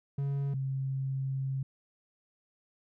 triangle / sine tone pair in turn, 139.6 / 134.23 Hz, C#3 / C3, +13 / +45 cents, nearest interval minor second, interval 68 cents, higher first, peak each -27 / -30 dBFS, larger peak first, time 0.18-0.54 / 0.54-1.63 s, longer second, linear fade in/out 5 ms, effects none

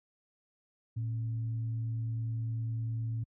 sine tone with frequency modulation, 113.7 Hz, A#2, 43 cents flat, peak -31 dBFS, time 0.96-3.24 s, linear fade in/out 10 ms, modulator 156 Hz, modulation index 0.2, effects high-pass 60 Hz 12 dB/octave

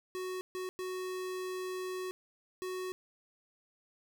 square tone bursts at uneven times, 370 Hz, F#4, in tune, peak -37 dBFS, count 4, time 0.15-0.41 / 0.55-0.69 / 0.79-2.11 / 2.62-2.92 s, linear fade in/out 0 ms, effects none

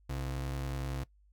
square ring-modulated tone, 96.5 Hz, G2, 27 cents flat, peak -32 dBFS, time 0.09-1.04 s, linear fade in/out 10 ms, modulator 35.3 Hz, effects noise-tail reverb RT60 0.1 s tail -19 dB re dry + added 50 Hz sine -61 dBFS peak until 1.32 s

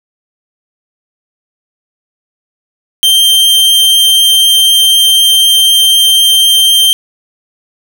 45% pulse tone, 3152 Hz, G7, 9 cents sharp, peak -4 dBFS, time 3.03-6.93 s, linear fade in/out 0 ms, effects none

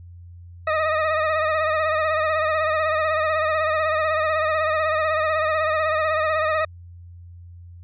20% pulse tone with vibrato, 625 Hz, D#5, 8 cents sharp, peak -14 dBFS, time 0.67-6.65 s, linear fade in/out 5 ms, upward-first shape sine, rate 16 Hz, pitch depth 46 cents each way, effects added 87 Hz sine -39 dBFS peak until 7.83 s + resampled to 8000 Hz

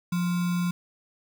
sine tone with sample-and-hold, 176.3 Hz, F3, 17 cents sharp, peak -23 dBFS, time 0.12-0.71 s, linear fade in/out 5 ms, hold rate 1225 Hz, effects none

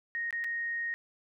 sine tone with dropouts, 1864.7 Hz, A#6, in tune, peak -31 dBFS, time 0.15-0.94 s, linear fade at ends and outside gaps 0 ms, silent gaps 0.307-0.327 / 0.44-0.444 s, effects none

